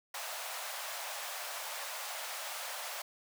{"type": "high-pass noise", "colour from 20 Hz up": "pink", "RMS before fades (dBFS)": -41, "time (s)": [0.14, 3.02], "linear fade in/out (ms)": 5, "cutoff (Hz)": 580, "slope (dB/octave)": 48, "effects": []}